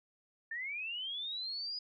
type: linear sweep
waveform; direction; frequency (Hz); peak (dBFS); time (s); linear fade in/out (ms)
sine; up; 1769 to 4978; -37; 0.51-1.79; 5
effects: none